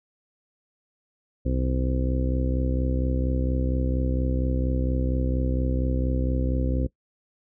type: harmonic tone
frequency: 64.3 Hz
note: C2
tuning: 30 cents flat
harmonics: 1 / 2 / 3 / 4 / 5 / 6 / 7 / 8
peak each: -24 / -29 / -38 / -30 / -35 / -40 / -40 / -35 dBFS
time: 1.45-6.87 s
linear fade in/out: 10 ms
effects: noise-tail reverb RT60 0.1 s tail -19 dB re dry